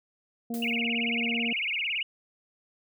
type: harmonic tone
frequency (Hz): 233.1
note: A#3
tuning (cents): 0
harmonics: 1 / 2 / 3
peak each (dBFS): -30 / -40 / -43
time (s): 0.5-1.53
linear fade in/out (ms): 5
type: noise with exponential decay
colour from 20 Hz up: blue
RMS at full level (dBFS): -39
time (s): 0.54-0.87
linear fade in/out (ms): 0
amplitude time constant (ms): 70
type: tone with vibrato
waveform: sine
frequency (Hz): 2499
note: D#7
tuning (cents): +7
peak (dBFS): -27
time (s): 0.62-2.03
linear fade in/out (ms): 5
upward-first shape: sine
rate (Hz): 18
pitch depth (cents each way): 270
effects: none